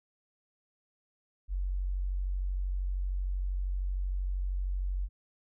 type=tone; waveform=sine; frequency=46.46 Hz; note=F#1; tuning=8 cents sharp; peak=-29 dBFS; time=1.48-5.09 s; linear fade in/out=50 ms; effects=none